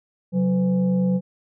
sine tone with frequency modulation, 185 Hz, F#3, in tune, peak -17 dBFS, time 0.32-1.21 s, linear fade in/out 50 ms, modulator 320 Hz, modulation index 0.56, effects none

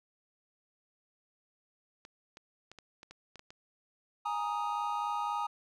clicks, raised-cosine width 0.2 ms, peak -32 dBFS, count 9, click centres 2.051 / 2.371 / 2.716 / 2.787 / 3.031 / 3.11 / 3.357 / 3.394 / 3.505 s
triangle chord, Ab suspended second, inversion none, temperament just, 830.6 / 934.4 / 1245.9 Hz, Ab5 / Bb5 / Eb6, 0 / +4 / +2 cents, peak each -34 dBFS, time 4.25-5.47 s, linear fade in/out 10 ms
effects none

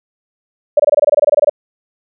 sine tone bursts, 590 Hz, D5, 8 cents sharp, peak -5 dBFS, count 15, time 0.77-1.496 s, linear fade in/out 5 ms, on 26 ms, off 24 ms, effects none

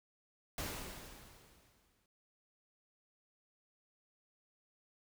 pink noise with exponential decay, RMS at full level -39 dBFS, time 0.58-2.06 s, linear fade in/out 2 ms, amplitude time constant 320 ms, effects none

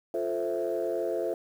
sine chord, F major seventh, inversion none, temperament equal, 349.2 / 440 / 523.3 / 659.3 Hz, F4 / A4 / C5 / E5, 0 / 0 / 0 / 0 cents, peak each -32 dBFS, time 0.14-1.34 s, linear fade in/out 2 ms, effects tanh soft clip ceiling -20 dBFS + 9-bit

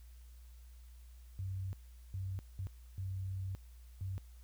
sine tone bursts at uneven times, 95.2 Hz, F#2, 50 cents sharp, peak -37 dBFS, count 5, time 1.39-1.73 / 2.14-2.39 / 2.59-2.67 / 2.98-3.55 / 4.01-4.18 s, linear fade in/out 0 ms, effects added 60 Hz sine -52 dBFS peak until 4.43 s + white hiss -69 dBFS RMS until 4.43 s

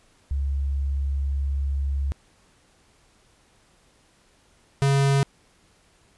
sine / square tone pair in turn, 69.2 / 138.4 Hz, C#2 / C#3, -2 / -2 cents, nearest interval octave, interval 1200 cents, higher second, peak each -22 / -18 dBFS, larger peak second, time 0.31-2.12 / 4.82-5.23 s, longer first, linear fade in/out 0 ms, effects pink hiss -60 dBFS RMS until 6.17 s + resampled to 24000 Hz

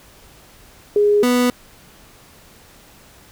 sine / 30% pulse tone pair in turn, 413.5 / 246.7 Hz, G#4 / B3, -8 / -2 cents, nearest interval major sixth, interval 894 cents, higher first, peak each -11 dBFS, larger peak neither, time 0.96-1.23 / 1.23-1.5 s, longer neither, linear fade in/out 2 ms, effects pink hiss -47 dBFS RMS until 3.31 s

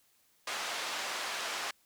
pink band-pass noise, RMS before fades -37 dBFS, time 0.47-1.71 s, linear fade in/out 5 ms, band 780 to 6200 Hz, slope 12 dB/octave, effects white hiss -69 dBFS RMS until 1.85 s

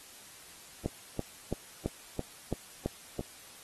click train, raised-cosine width 2 ms, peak -18 dBFS, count 8, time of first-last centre 0.86-3.193 s, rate 3 Hz, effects white hiss -52 dBFS RMS until 3.63 s + AAC 32 kbps

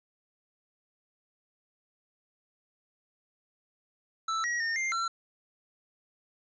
square tone with pitch steps, 1321 / 1907 / 1828 / 2103 / 1354 Hz, E6 / A#6 / A#6 / C7 / E6, +3 / +39 / -34 / +8 / +46 cents, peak -29 dBFS, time 4.28-5.08 s, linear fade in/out 5 ms, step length 160 ms, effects resampled to 16000 Hz

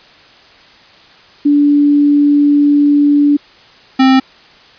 sine / square tone pair in turn, 289.8 / 263.3 Hz, D4 / C4, -23 / +11 cents, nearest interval major second, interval 166 cents, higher first, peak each -6 dBFS, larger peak neither, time 1.45-3.37 / 3.99-4.2 s, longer first, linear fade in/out 10 ms, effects white hiss -42 dBFS RMS until 4.78 s + resampled to 11025 Hz

